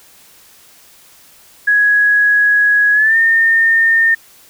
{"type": "tone with pitch glide", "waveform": "sine", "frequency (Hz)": [1669, 1820.1], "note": ["G#6", "A#6"], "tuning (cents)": [8, -42], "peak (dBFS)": -8, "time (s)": [1.67, 4.15], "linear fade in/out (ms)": 10, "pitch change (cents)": 150, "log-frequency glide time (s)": [2.93, 3.17], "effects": ["white hiss -45 dBFS RMS until 4.49 s"]}